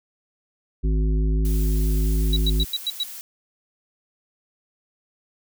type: harmonic tone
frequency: 52.9 Hz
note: G#1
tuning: 33 cents sharp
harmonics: 1 / 3 / 5 / 7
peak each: -18 / -28 / -32 / -35 dBFS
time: 0.83-2.65 s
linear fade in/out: 20 ms
type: noise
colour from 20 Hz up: blue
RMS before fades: -37 dBFS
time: 1.45-3.21 s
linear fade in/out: 0 ms
type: tone bursts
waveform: sine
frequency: 3899 Hz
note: B7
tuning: 23 cents flat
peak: -21 dBFS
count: 6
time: 2.33-3.034 s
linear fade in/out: 2 ms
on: 34 ms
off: 100 ms
effects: none